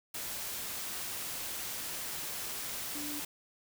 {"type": "tone in noise", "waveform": "sine", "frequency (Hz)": 293.7, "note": "D4", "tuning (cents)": 0, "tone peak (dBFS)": -41, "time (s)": [2.95, 3.2], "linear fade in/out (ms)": 5, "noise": "white", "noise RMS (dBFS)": -39, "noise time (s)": [0.14, 3.25], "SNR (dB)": -5, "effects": []}